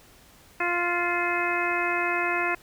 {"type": "harmonic tone with a mistuned harmonic", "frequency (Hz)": 349.2, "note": "F4", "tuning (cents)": 0, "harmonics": [1, 2, 3, 4, 5, 6, 7], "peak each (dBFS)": [-31, -31, -31, -31, -31, -31, -31], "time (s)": [0.6, 2.55], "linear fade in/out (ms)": 5, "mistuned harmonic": 7, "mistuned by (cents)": 72, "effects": ["pink hiss -54 dBFS RMS until 2.62 s"]}